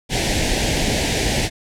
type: band-stop noise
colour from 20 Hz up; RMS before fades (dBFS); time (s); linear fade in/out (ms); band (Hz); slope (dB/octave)
pink; -19; 0.09-1.5; 50; 860 to 1700; 48
effects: low-pass 8000 Hz 12 dB/octave